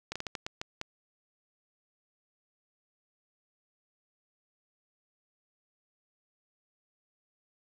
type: slowing click train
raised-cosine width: 0.2 ms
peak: -18 dBFS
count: 8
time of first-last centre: 0.12-0.814 s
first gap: 36 ms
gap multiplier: 1.33
effects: none